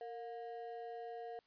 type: ring-modulated tone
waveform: triangle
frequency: 587.3 Hz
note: D5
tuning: in tune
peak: -39 dBFS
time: 0.01-1.39 s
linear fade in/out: 0 ms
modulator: 126 Hz
effects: white hiss -75 dBFS RMS until 1.46 s + resampled to 11025 Hz